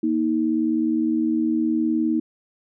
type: tone pair together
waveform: sine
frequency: 236.3 / 315.9 Hz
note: A#3 / D#4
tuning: +24 / +26 cents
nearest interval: perfect fourth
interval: 502 cents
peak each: -23 / -20 dBFS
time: 0.03-2.2 s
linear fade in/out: 5 ms
effects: none